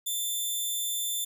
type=tone; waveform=10% pulse; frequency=3540 Hz; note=A7; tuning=10 cents sharp; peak=-21 dBFS; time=0.06-1.25 s; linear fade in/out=10 ms; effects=none